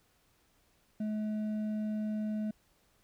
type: tone with hard clipping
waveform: triangle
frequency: 213.8 Hz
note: A3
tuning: 49 cents flat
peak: -33 dBFS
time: 1-2.51 s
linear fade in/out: 5 ms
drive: 8 dB
effects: pink hiss -70 dBFS RMS until 3.03 s